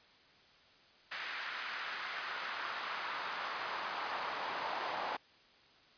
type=noise with high-pass filter sweep; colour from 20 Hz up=brown; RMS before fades=-40 dBFS; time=1.11-5.17 s; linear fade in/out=10 ms; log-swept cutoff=1700 to 830 Hz; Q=1.7; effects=white hiss -63 dBFS RMS until 5.97 s + resampled to 11025 Hz